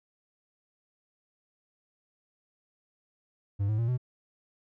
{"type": "tone with pitch steps", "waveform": "triangle", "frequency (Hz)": [100, 107.8, 116.2, 125.27], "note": ["G2", "A2", "A#2", "B2"], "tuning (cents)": [35, -35, -5, 25], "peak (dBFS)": -23, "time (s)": [3.59, 3.978], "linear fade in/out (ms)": 20, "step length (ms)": 97, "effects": []}